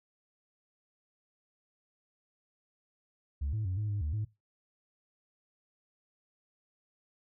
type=tone with pitch steps; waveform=sine; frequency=70.9 / 108.3 / 92.6 / 106 / 102.5 / 75.7 / 106.9 Hz; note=C#2 / A2 / F#2 / G#2 / G#2 / D#2 / A2; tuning=+40 / -27 / +2 / +36 / -22 / -47 / -49 cents; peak=-29 dBFS; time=3.41-4.25 s; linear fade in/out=10 ms; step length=120 ms; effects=noise-tail reverb RT60 0.2 s tail -18 dB re dry + tanh soft clip ceiling -28 dBFS